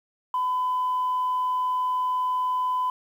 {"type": "tone", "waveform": "sine", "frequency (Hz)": 1007, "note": "B5", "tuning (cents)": 33, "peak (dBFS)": -21, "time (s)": [0.34, 2.9], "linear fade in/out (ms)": 2, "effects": ["tanh soft clip ceiling -19 dBFS", "9-bit"]}